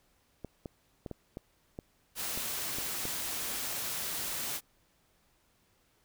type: clicks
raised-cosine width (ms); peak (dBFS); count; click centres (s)
2; -26; 9; 0.447 / 0.658 / 1.062 / 1.113 / 1.371 / 1.789 / 2.375 / 2.785 / 3.054
type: noise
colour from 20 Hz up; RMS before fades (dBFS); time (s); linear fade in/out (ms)
white; -36; 2.15-4.61; 50
effects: pink hiss -70 dBFS RMS until 6.04 s